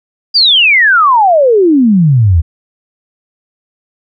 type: exponential sweep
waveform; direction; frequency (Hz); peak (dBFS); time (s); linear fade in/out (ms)
sine; down; 4901 to 76; -4; 0.34-2.42; 20
effects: none